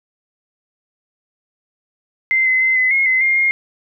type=tone with pitch steps; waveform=sine; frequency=2078 / 2044 / 2063 / 2026 / 2156 / 2048 / 2121 / 2134 Hz; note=C7 / C7 / C7 / B6 / C#7 / C7 / C7 / C7; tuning=-12 / -41 / -25 / +44 / -49 / -38 / +23 / +34 cents; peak=-12 dBFS; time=2.31-3.51 s; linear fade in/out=0 ms; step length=150 ms; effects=none